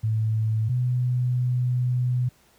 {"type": "tone pair in turn", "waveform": "sine", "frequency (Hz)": [110, 124.62], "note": ["A2", "B2"], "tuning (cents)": [0, 16], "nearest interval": "major second", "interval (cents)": 216, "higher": "second", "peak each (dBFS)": -20, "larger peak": "neither", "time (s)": [[0.03, 0.69], [0.69, 2.29]], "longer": "second", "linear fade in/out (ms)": 10, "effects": ["pink hiss -59 dBFS RMS until 2.58 s", "high-pass 60 Hz 12 dB/octave"]}